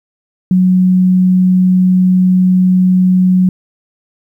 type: tone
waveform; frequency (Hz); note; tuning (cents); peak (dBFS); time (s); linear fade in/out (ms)
sine; 184; F#3; -9; -6; 0.51-3.49; 2
effects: 8-bit